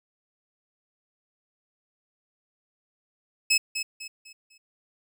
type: tone with echo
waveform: 20% pulse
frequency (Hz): 2587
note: E7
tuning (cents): -33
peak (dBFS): -14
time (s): 3.5-3.58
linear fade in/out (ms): 10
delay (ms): 250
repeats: 4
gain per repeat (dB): -9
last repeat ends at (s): 4.58
effects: none